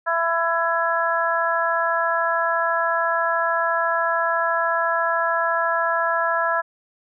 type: harmonic tone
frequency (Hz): 333.9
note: E4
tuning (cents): +22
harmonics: 2 / 3 / 4 / 5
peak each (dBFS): -24 / -24 / -24 / -24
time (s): 0.06-6.62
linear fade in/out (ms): 20
effects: none